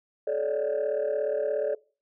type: tone cluster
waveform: sine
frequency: 432.2 / 561 / 598 Hz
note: A4 / C#5 / D5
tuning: -31 / +21 / +31 cents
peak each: -28 dBFS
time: 0.27-1.75 s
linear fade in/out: 5 ms
effects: noise-tail reverb RT60 0.4 s tail -23 dB re dry + tanh soft clip ceiling -20 dBFS